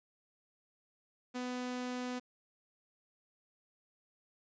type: tone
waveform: sawtooth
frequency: 249.4 Hz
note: B3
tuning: 17 cents sharp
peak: -33 dBFS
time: 1.34-2.2 s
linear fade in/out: 20 ms
effects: resampled to 16000 Hz + 11-bit